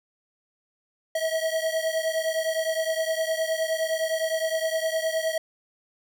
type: beating tone pair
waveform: square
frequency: 640 / 649.7 Hz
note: D#5 / E5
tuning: +49 / -25 cents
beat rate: 9.7 Hz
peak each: -27 / -29 dBFS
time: 1.15-5.38 s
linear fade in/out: 5 ms
effects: none